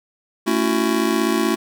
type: chord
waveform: square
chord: F# minor seventh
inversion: first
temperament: just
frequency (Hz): 222 / 277.5 / 333 / 370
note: A3 / C#4 / E4 / F#4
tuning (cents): +16 / +2 / +18 / 0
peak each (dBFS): -23 / -25 / -22 / -24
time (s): 0.46-1.56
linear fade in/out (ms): 20
effects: none